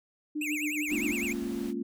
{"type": "tone with tremolo", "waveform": "sine", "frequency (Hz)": 300.9, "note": "D4", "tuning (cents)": 42, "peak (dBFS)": -29, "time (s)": [0.35, 1.14], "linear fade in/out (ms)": 10, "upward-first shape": "sine", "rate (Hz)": 7.2, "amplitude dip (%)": 60}
{"type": "tone with vibrato", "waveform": "square", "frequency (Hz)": 2421, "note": "D#7", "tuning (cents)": -48, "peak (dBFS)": -32, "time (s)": [0.41, 1.33], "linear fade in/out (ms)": 5, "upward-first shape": "triangle", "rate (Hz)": 9.9, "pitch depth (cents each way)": 270}
{"type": "noise", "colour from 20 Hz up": "pink", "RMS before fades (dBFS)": -47, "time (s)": [0.87, 1.74], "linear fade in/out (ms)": 50}
{"type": "chord", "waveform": "sine", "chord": "Bb minor seventh", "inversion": "third", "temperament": "equal", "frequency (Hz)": [207.7, 233.1, 277.2, 349.2], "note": ["Ab3", "Bb3", "Db4", "F4"], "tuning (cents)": [0, 0, 0, 0], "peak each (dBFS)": [-38, -35, -36, -36], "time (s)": [0.91, 1.83], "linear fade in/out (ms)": 10}
{"effects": []}